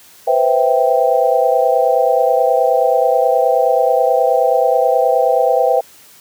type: chord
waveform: sine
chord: C major seventh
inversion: third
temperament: equal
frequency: 493.9 / 523.3 / 659.3 / 784 Hz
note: B4 / C5 / E5 / G5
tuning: 0 / 0 / 0 / 0 cents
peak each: -16 dBFS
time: 0.27-5.81 s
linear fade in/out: 10 ms
effects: white hiss -44 dBFS RMS until 6.2 s + high-pass 80 Hz 12 dB/octave